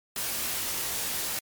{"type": "noise with comb filter", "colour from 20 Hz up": "white", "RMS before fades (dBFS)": -31, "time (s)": [0.16, 1.39], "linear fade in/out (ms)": 2, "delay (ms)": 20, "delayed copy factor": -0.6, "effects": ["MP3 96 kbps"]}